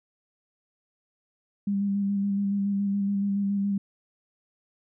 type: tone with vibrato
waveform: sine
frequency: 199.7 Hz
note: G3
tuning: 32 cents sharp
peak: -23 dBFS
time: 1.67-3.78 s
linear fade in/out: 5 ms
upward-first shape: square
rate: 7.1 Hz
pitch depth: 17 cents each way
effects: none